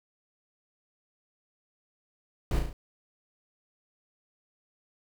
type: noise with echo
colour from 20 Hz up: brown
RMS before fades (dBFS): -27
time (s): 2.51-2.59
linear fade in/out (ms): 2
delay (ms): 35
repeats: 4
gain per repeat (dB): -4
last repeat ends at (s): 2.73
effects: none